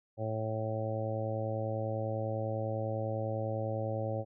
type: harmonic tone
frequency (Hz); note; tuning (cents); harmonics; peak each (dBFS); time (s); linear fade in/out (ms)
110; A2; 0; 1 / 2 / 3 / 4 / 5 / 6 / 7; -35 / -44 / -43 / -44 / -36 / -44 / -43; 0.17-4.25; 50
effects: none